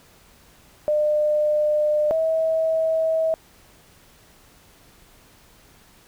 sine tone pair in turn, 602 / 643.9 Hz, D5 / E5, +43 / -41 cents, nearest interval minor second, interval 116 cents, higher second, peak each -17 / -18 dBFS, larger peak first, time 0.88-2.11 / 2.11-3.34 s, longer neither, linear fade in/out 0 ms, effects pink hiss -53 dBFS RMS until 6.07 s

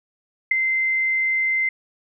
sine tone with ADSR envelope, 2076 Hz, C7, 14 cents flat, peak -11 dBFS, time 0.51-1.69 s, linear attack 6 ms, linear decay 9 ms, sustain -7 dB, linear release 4 ms, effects none

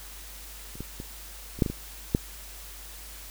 clicks, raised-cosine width 3 ms, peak -30 / -22 / -24 / -26 / -7 / -16 / -19 / -8 dBFS, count 8, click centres 0.755 / 0.806 / 1.001 / 1.59 / 1.622 / 1.662 / 1.7 / 2.149 s, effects added 50 Hz sine -45 dBFS peak until 3.3 s + white hiss -45 dBFS RMS until 3.3 s

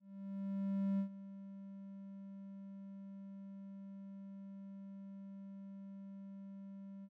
triangle tone with ADSR envelope, 196 Hz, G3, in tune, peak -30 dBFS, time 0-7.09 s, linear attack 990 ms, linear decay 94 ms, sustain -16 dB, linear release 51 ms, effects none

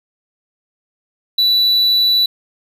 triangle tone, 3956 Hz, B7, 2 cents sharp, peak -9 dBFS, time 1.38-2.26 s, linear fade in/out 5 ms, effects none

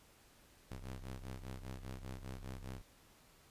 sawtooth ring-modulated tone, 65.41 Hz, C2, in tune, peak -38 dBFS, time 0.71-2.82 s, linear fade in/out 5 ms, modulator 30.2 Hz, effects pink hiss -65 dBFS RMS until 3.5 s + resampled to 32000 Hz

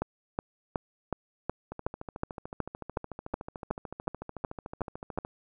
two click trains, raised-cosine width 1 ms, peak -24 / -15 dBFS, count 49 / 15, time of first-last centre 1.72-5.249 / 0.02-5.186 s, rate 13.6 / 2.71 Hz, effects none

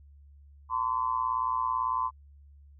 sine tone with amplitude modulation, 1024 Hz, C6, 38 cents flat, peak -22 dBFS, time 0.69-2.11 s, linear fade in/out 50 ms, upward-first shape sine, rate 118 Hz, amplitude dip 90%, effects added 71 Hz sine -51 dBFS peak until 2.79 s

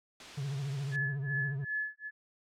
white noise, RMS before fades -46 dBFS, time 0.2-0.96 s, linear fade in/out 2 ms
triangle tone with vibrato, 138.59 Hz, C#3, in tune, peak -31 dBFS, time 0.37-1.65 s, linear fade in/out 10 ms, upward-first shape triangle, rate 14 Hz, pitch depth 110 cents each way
sine tone with tremolo, 1715 Hz, A6, 45 cents flat, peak -30 dBFS, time 0.91-2.11 s, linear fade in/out 50 ms, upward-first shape sine, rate 2.6 Hz, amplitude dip 100%
effects low-pass 5000 Hz 12 dB/octave

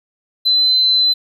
triangle tone, 4049 Hz, B7, 42 cents sharp, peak -7 dBFS, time 0.45-1.14 s, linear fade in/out 20 ms, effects tanh soft clip ceiling -9 dBFS

